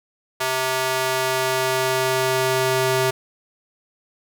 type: tone with high-pass filter sweep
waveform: square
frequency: 130.3 Hz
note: C3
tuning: 7 cents flat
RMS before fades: -21 dBFS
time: 0.4-3.11 s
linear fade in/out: 10 ms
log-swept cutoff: 710 to 320 Hz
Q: 0.78
effects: none